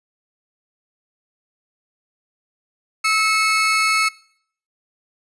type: tone pair together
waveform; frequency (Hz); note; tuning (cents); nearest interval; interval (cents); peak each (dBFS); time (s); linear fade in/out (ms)
30% pulse; 1301 / 2188; E6 / C#7; -23 / -23; major sixth; 900; -16; 3.04-4.09; 10
effects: noise-tail reverb RT60 0.6 s tail -21 dB re dry + resampled to 24000 Hz